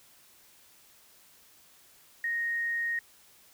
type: tone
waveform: sine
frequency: 1864.7 Hz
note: A#6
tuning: in tune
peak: -28 dBFS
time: 2.24-2.99 s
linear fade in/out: 2 ms
effects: white hiss -59 dBFS RMS until 3.53 s